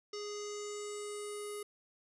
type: tone with low-pass filter sweep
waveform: square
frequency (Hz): 414.5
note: G#4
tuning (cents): -3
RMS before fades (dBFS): -42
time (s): 0.13-1.63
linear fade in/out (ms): 5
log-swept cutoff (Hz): 5500 to 11000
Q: 5.5
effects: none